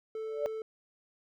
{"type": "tone", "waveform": "triangle", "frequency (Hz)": 440, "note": "A4", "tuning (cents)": 0, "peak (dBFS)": -33, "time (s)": [0.15, 0.62], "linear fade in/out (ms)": 2}
{"type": "tone with exponential growth", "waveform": "sine", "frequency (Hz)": 582, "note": "D5", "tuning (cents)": -16, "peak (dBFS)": -25, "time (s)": [0.23, 0.46], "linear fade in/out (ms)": 0, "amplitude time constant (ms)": 48}
{"effects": []}